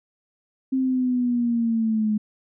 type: linear sweep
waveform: sine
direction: down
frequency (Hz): 264.8 to 210.8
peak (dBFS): -19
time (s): 0.72-2.18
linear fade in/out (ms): 10
effects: none